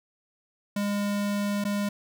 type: tone with dropouts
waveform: square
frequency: 203.7 Hz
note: G#3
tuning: 33 cents flat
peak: -26 dBFS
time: 0.76-1.89 s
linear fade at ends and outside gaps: 5 ms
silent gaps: 1.641-1.65 s
effects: none